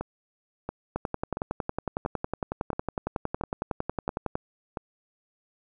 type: two click trains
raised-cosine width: 1 ms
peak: -17 / -14 dBFS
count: 8 / 38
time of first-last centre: 0.01-4.772 / 0.96-4.354 s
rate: 1.47 / 10.9 Hz
effects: none